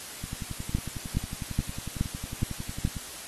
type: two click trains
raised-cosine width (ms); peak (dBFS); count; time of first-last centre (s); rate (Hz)
5; -22 / -12; 31 / 6; 0.24-2.967 / 0.75-2.851; 11 / 2.38
effects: white hiss -41 dBFS RMS until 3.27 s + AAC 32 kbps